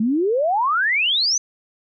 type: exponential sweep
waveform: sine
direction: up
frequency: 207.7 to 6272 Hz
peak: -16 dBFS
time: 0-1.38 s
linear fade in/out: 5 ms
effects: none